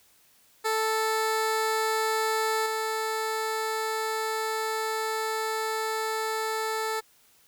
15% pulse tone with level steps, 440 Hz, A4, in tune, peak -18 / -21 dBFS, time 0.64-7.01 s, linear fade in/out 20 ms, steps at 2.66 s, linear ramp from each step 2 ms, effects white hiss -61 dBFS RMS until 7.47 s

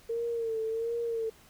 sine tone with vibrato, 455.9 Hz, A#4, 39 cents flat, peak -29 dBFS, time 0.09-1.3 s, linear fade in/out 10 ms, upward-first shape sine, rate 1.4 Hz, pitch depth 51 cents each way, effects pink hiss -58 dBFS RMS until 1.49 s

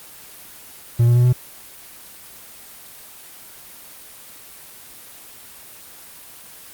triangle tone with pitch steps, 118.2 / 120.34 / 122.51 / 124.72 Hz, A#2 / B2 / B2 / B2, +24 / -44 / -14 / +17 cents, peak -9 dBFS, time 0.99-1.33 s, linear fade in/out 10 ms, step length 85 ms, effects white hiss -41 dBFS RMS until 6.73 s + Opus 24 kbps

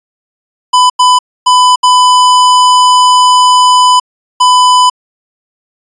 square tone bursts at uneven times, 1000 Hz, B5, 21 cents sharp, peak -4 dBFS, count 5, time 0.73-0.9 / 0.99-1.19 / 1.46-1.76 / 1.83-4 / 4.4-4.9 s, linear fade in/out 10 ms, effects resampled to 22050 Hz

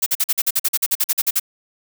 blue noise bursts, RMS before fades -17 dBFS, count 16, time 0.02-1.398 s, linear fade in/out 10 ms, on 43 ms, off 46 ms, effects none

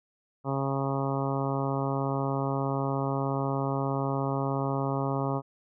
harmonic tone, 136.8 Hz, C#3, 23 cents flat, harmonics 1 / 2 / 3 / 4 / 5 / 6 / 7 / 8 / 9, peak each -30 / -33 / -35 / -36 / -37 / -38 / -38 / -39 / -40 dBFS, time 0.44-5.42 s, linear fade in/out 50 ms, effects none

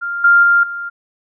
sine tone with level steps, 1396.9 Hz, F6, in tune, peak -19 / -6 / -8 / -22 dBFS, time 0.01-0.9 s, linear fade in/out 20 ms, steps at 0.24 / 0.43 / 0.63 s, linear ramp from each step 5 ms, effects none

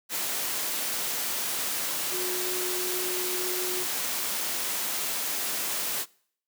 sine tone in noise, 364.3 Hz, F#4, 27 cents flat, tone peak -33 dBFS, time 2.1-3.86 s, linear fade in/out 50 ms, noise white, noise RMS -30 dBFS, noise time 0.09-6.06 s, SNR -6 dB, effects noise-tail reverb RT60 0.6 s tail -24 dB re dry + high-pass 200 Hz 12 dB/octave

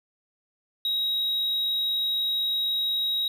triangle tone, 3813 Hz, A#7, 38 cents sharp, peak -22 dBFS, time 0.85-3.28 s, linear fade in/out 2 ms, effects none

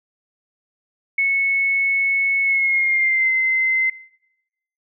sine tone with pitch glide, 2202 to 2066 Hz, C#7 to C7, -12 to -22 cents, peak -15 dBFS, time 1.18-3.9 s, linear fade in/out 5 ms, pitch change -110 cents, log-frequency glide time 2.43-3.3 s, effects noise-tail reverb RT60 0.9 s tail -22 dB re dry

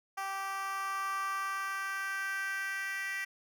10% pulse tone with high-pass filter sweep, 389.6 Hz, G4, 11 cents flat, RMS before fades -36 dBFS, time 0.17-3.25 s, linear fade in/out 10 ms, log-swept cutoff 900 to 1900 Hz, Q 4.4, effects none

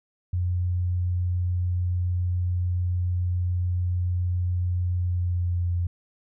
sine tone with pitch glide, 89.3 to 87.51 Hz, F2 to F2, +39 to +4 cents, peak -22 dBFS, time 0.33-5.87 s, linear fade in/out 5 ms, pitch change -35 cents, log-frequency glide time 4.96-5.75 s, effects none

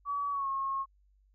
sine tone with pitch glide, 1139 to 1085.1 Hz, C#6 to C#6, +47 to -37 cents, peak -30 dBFS, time 0.05-0.86 s, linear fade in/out 50 ms, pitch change -84 cents, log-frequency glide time 0.31-0.48 s, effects added 49 Hz sine -63 dBFS peak until 1.34 s

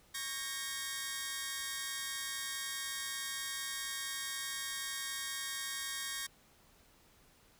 10% pulse chord, G diminished, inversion second, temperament equal with one note detuned, 1108.7 / 1604.6 / 1864.7 Hz, Db6 / G6 / Bb6, 0 / +40 / 0 cents, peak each -37 / -35 / -31 dBFS, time 0.14-6.27 s, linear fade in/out 10 ms, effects pink hiss -65 dBFS RMS until 7.59 s

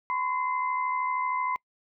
sine tone cluster, 1010 / 1083 / 2073 Hz, B5 / C#6 / C7, +39 / -41 / -17 cents, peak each -27 / -36 / -35 dBFS, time 0.1-1.56 s, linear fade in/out 0 ms, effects noise-tail reverb RT60 0.1 s tail -25 dB re dry

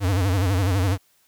square tone with vibrato, 94.7 Hz, F#2, 41 cents sharp, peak -19 dBFS, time 0-0.98 s, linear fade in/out 50 ms, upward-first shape sine, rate 12 Hz, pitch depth 130 cents each way, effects white hiss -62 dBFS RMS until 1.27 s

